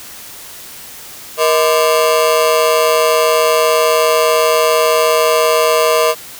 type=ring-modulated tone; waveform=30% pulse; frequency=553 Hz; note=C#5; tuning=4 cents flat; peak=-4 dBFS; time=1.37-6.15 s; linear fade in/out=50 ms; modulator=79.1 Hz; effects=white hiss -33 dBFS RMS until 6.39 s